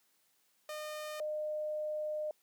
sawtooth / sine tone pair in turn, 609 / 609 Hz, D#5 / D#5, -37 / -37 cents, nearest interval unison, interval 0 cents, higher neither, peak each -36 / -34 dBFS, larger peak second, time 0.69-1.2 / 1.2-2.31 s, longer second, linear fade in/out 2 ms, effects white hiss -73 dBFS RMS until 2.42 s + high-pass 150 Hz 12 dB/octave

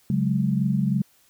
sine chord, C# suspended fourth, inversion none, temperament just, 138.59 / 184.79 / 207.9 Hz, C#3 / F#3 / G#3, 0 / -2 / +2 cents, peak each -24 dBFS, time 0.1-1.02 s, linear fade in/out 2 ms, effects white hiss -60 dBFS RMS until 1.29 s

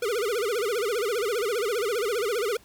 square tone with vibrato, 442.4 Hz, A4, 9 cents sharp, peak -25 dBFS, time 0.02-2.57 s, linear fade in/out 5 ms, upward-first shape sine, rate 15 Hz, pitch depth 200 cents each way, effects pink hiss -56 dBFS RMS until 2.64 s

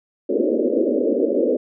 white band-pass noise, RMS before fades -19 dBFS, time 0.29-1.57 s, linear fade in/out 10 ms, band 230 to 570 Hz, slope 96 dB/octave, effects none

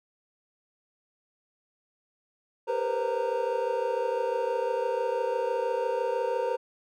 triangle tone cluster, 397.2 / 468.2 / 502 / 528 / 923 Hz, G4 / A#4 / B4 / C5 / A#5, +23 / +8 / +28 / +16 / -17 cents, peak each -34 / -30 / -28 / -32 / -31 dBFS, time 2.67-6.57 s, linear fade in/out 20 ms, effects none

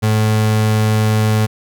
35% pulse tone, 108.3 Hz, A2, 27 cents flat, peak -10 dBFS, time 0.02-1.47 s, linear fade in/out 20 ms, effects none

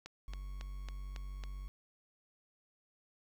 click train, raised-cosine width 0.2 ms, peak -29 dBFS, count 6, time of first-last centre 0.06-1.437 s, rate 3.63 Hz
triangle tone, 47.94 Hz, G1, 38 cents flat, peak -39 dBFS, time 0.28-1.68 s, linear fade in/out 0 ms
effects 10-bit

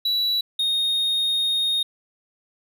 triangle tone pair in turn, 3930 / 3709 Hz, B7 / A#7, -9 / -9 cents, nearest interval minor second, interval 100 cents, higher first, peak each -18 dBFS, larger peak neither, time 0.05-0.41 / 0.59-1.83 s, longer second, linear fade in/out 5 ms, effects none

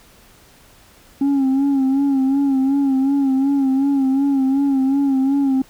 sine tone with vibrato, 272.3 Hz, C#4, 31 cents flat, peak -11 dBFS, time 1.21-5.62 s, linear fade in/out 5 ms, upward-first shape sine, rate 2.7 Hz, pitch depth 58 cents each way, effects tanh soft clip ceiling -13 dBFS + pink hiss -49 dBFS RMS until 5.69 s

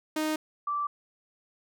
sawtooth / sine tone pair in turn, 310 / 1166.7 Hz, D#4 / D6, -6 / -12 cents, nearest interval octave + major seventh, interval 2294 cents, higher second, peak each -23 / -27 dBFS, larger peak first, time 0.16-0.36 / 0.67-0.87 s, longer neither, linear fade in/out 5 ms, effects none

